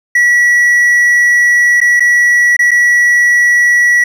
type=tone with dropouts; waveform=triangle; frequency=1938 Hz; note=B6; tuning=33 cents flat; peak=-4 dBFS; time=0.15-4.04 s; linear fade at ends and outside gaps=5 ms; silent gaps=1.804-1.813 / 1.997-2.004 / 2.567-2.591 / 2.709-2.714 s; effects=none